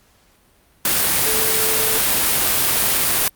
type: tone in noise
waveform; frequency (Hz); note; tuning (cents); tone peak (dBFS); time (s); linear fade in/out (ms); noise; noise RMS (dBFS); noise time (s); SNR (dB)
sine; 440; A4; 0; -26; 1.26-1.98; 2; white; -17; 0.85-3.28; -12
effects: pink hiss -56 dBFS RMS until 3.35 s + Opus 48 kbps